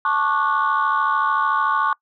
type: chord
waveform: sine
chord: D major seventh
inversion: second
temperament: just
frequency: 881 / 1101.2 / 1174.7 / 1468.3 Hz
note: A5 / C#6 / D6 / F#6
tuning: +2 / -12 / 0 / -14 cents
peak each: -24 / -19 / -22 / -23 dBFS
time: 0.05-1.93 s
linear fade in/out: 2 ms
effects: noise-tail reverb RT60 0.1 s tail -24 dB re dry + tanh soft clip ceiling -10 dBFS